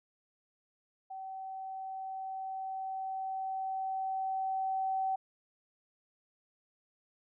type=tone with level ramp; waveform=sine; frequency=765 Hz; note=G5; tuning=42 cents flat; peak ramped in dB=-40 to -29 dBFS; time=1.1-5.16 s; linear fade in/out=10 ms; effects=none